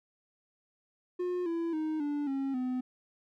triangle tone with pitch steps, 358.5 / 334.5 / 312.1 / 291.2 / 271.7 / 253.5 Hz, F4 / E4 / D#4 / D4 / C#4 / B3, +45 / +25 / +5 / -15 / -35 / +45 cents, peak -28 dBFS, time 1.19-2.81 s, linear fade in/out 10 ms, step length 270 ms, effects none

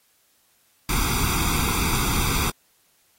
pink noise with comb filter, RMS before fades -23 dBFS, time 0.89-2.5 s, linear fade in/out 2 ms, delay 0.84 ms, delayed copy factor +0.9, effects white hiss -63 dBFS RMS until 3.18 s + AAC 48 kbps

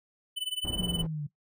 square tone with tremolo, 3004 Hz, F#7, 26 cents sharp, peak -28 dBFS, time 0.36-1.03 s, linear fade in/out 20 ms, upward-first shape sine, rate 19 Hz, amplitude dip 90%
pink low-pass noise, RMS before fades -36 dBFS, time 0.64-1.07 s, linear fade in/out 10 ms, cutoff 510 Hz, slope 12 dB/octave
sine linear sweep, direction down, 185.2 to 143.6 Hz, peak -31 dBFS, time 0.78-1.27 s, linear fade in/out 10 ms
effects noise-tail reverb RT60 0.1 s tail -17 dB re dry

